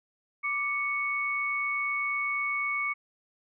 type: tone pair together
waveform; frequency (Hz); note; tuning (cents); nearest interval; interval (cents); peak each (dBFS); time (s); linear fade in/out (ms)
sine; 1174.7 / 2218; D6 / C#7; 0 / 0; major seventh; 1100; -33 / -28; 0.43-2.94; 20
effects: none